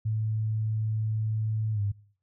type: tone with pitch glide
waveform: sine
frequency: 109.2 to 101.3 Hz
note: A2 to G#2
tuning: -13 to -43 cents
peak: -25 dBFS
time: 0.05-1.92 s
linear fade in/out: 10 ms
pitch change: -130 cents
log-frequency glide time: 1.73-1.81 s
effects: noise-tail reverb RT60 0.5 s tail -22 dB re dry